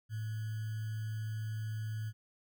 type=tone with sample-and-hold; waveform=sine; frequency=109.2 Hz; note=A2; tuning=13 cents flat; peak=-35 dBFS; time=0.09-2.13 s; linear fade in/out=50 ms; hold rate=1575 Hz; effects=none